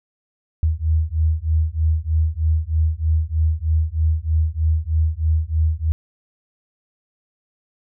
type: beating tone pair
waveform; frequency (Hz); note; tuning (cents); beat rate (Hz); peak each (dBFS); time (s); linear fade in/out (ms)
sine; 77.78 / 80.98; D#2 / E2; 0 / -30; 3.2; -19; 0.63-5.92; 0
effects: none